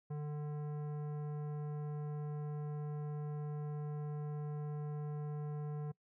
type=tone with tanh clipping; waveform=sine; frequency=148.6 Hz; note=D3; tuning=21 cents sharp; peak=-40 dBFS; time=0.1-5.92 s; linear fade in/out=10 ms; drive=14 dB; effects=noise-tail reverb RT60 0.1 s tail -23 dB re dry

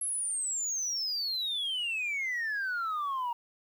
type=exponential sweep; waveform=sine; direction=down; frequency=11200 to 933 Hz; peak=-28 dBFS; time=0.01-3.33 s; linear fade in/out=5 ms; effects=tanh soft clip ceiling -28 dBFS + 10-bit

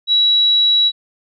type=tone; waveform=sine; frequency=3900 Hz; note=B7; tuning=23 cents flat; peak=-10 dBFS; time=0.07-0.92 s; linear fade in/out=50 ms; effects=none

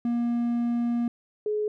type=tone pair in turn; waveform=triangle / sine; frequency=237.3 / 422.8 Hz; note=A#3 / G#4; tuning=+31 / +31 cents; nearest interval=minor seventh; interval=1000 cents; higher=second; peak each=-21 / -24 dBFS; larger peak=first; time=0.05-1.08 / 1.46-1.68 s; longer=first; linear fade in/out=2 ms; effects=none

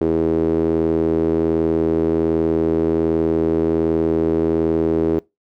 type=tone with band-pass filter; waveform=sawtooth; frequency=81.3 Hz; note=E2; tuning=23 cents flat; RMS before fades=-18 dBFS; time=0.01-5.19 s; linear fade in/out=0 ms; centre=370 Hz; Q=4.8; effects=noise-tail reverb RT60 0.2 s tail -23 dB re dry

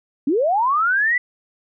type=linear sweep; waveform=sine; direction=up; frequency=252.9 to 2006 Hz; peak=-15 dBFS; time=0.27-1.18 s; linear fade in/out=5 ms; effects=none

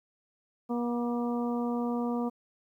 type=harmonic tone with a mistuned harmonic; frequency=239.6 Hz; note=A#3; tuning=48 cents sharp; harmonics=1 / 2 / 3 / 4 / 5; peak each=-29 / -35 / -39 / -41 / -43 dBFS; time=0.69-2.3 s; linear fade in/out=20 ms; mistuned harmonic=5; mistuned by=-18 cents; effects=11-bit

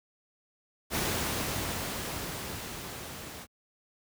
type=noise with level ramp; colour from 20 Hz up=pink; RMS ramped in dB=-29 to -43 dBFS; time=0.9-3.47 s; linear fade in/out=50 ms; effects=high-pass 60 Hz 12 dB/octave

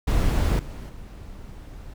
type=noise with level steps; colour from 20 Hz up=brown; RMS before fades=-20 / -35 / -40 dBFS; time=0.07-1.94 s; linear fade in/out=10 ms; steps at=0.59 / 0.89 s; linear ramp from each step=2 ms; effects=none

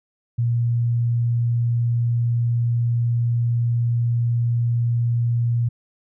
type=tone; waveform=sine; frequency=118.4 Hz; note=A#2; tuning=27 cents sharp; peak=-17 dBFS; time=0.38-5.69 s; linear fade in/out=10 ms; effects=none

